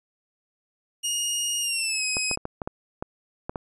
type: tone with pitch glide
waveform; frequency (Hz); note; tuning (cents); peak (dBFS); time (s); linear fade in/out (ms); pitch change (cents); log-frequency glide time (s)
15% pulse; 2859 to 2532; F7 to D#7; +40 to +30; -17; 1.03-2.36; 20; -210; 1.6-2.04
type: clicks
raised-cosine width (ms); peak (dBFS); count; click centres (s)
1; -16; 9; 2.169 / 2.313 / 2.374 / 2.454 / 2.618 / 2.675 / 3.025 / 3.495 / 3.558
effects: resampled to 24000 Hz